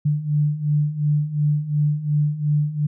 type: beating tone pair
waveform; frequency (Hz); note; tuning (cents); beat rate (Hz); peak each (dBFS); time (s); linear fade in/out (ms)
sine; 146.83 / 149.63; D3 / D3; 0 / +33; 2.8; -23 / -19; 0.05-2.87; 10
effects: none